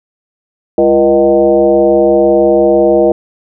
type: tone with frequency modulation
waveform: sine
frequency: 480 Hz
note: B4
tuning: 49 cents flat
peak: -5 dBFS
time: 0.78-3.12 s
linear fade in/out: 2 ms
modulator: 138 Hz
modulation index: 1.4
effects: none